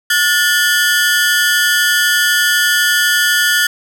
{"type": "ring-modulated tone", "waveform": "sawtooth", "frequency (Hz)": 1600, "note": "G6", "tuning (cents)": 35, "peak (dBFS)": -4, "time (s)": [0.1, 3.67], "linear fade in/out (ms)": 5, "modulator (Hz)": 156, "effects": []}